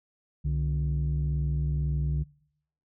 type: tone pair together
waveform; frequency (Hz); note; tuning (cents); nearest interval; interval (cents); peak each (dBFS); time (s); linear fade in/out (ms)
sine; 66.1 / 148.05; C2 / D3; +18 / +14; octave + major second; 1396; -26; 0.44-2.24; 20
effects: noise-tail reverb RT60 0.7 s tail -24 dB re dry + tanh soft clip ceiling -21 dBFS